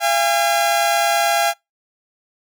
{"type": "tone pair together", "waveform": "sawtooth", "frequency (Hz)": [682.8, 812], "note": ["F5", "G#5"], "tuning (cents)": [-39, -39], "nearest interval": "minor third", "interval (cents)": 300, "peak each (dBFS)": -14, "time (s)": [0, 1.54], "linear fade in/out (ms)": 50, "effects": ["noise-tail reverb RT60 0.2 s tail -26 dB re dry"]}